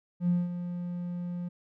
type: tone with ADSR envelope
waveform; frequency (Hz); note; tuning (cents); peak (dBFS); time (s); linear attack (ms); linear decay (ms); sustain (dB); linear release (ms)
triangle; 175.9; F3; +13; -18; 0.2-1.49; 90; 190; -12; 13
effects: tanh soft clip ceiling -19 dBFS